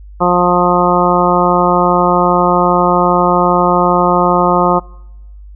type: harmonic tone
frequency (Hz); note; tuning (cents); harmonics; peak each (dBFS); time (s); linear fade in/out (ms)
177.5; F3; +28; 1 / 2 / 3 / 4 / 5 / 6 / 7; -16 / -16 / -16 / -16 / -16 / -16 / -16; 0.2-4.8; 20
effects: noise-tail reverb RT60 1.0 s tail -26 dB re dry + added 50 Hz sine -31 dBFS peak until 5.55 s